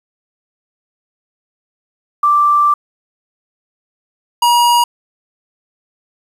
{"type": "tone pair in turn", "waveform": ["sine", "square"], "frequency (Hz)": [1174.7, 955.8], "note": ["D6", "A#5"], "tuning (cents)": [0, 43], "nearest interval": "major third", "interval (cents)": 357, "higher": "first", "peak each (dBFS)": [-8, -9], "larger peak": "first", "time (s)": [[2.23, 2.74], [4.42, 4.84]], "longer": "first", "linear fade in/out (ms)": 5, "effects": ["resampled to 32000 Hz", "7-bit"]}